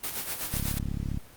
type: noise with tremolo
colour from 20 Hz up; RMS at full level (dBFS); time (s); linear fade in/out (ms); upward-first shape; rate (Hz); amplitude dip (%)
white; -31; 0.03-0.79; 10; sine; 8; 60
type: click train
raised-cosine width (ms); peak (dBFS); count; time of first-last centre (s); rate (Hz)
5; -19; 23; 0.54-1.174; 34.7
effects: pink hiss -52 dBFS RMS until 1.36 s + Opus 32 kbps